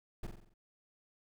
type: noise with echo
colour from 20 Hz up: brown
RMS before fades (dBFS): -39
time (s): 0.23-0.27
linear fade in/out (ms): 5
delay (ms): 45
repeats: 6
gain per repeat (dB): -5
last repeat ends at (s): 0.54
effects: none